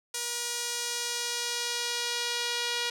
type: tone with band-pass filter sweep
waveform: sawtooth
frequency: 478.4 Hz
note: A#4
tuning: 45 cents sharp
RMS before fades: -32 dBFS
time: 0.14-2.9 s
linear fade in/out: 5 ms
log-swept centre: 7300 to 3900 Hz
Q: 1.2
effects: none